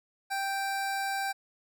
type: tone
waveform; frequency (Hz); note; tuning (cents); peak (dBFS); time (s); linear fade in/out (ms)
25% pulse; 784; G5; 0; -26; 0.3-1.33; 20
effects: none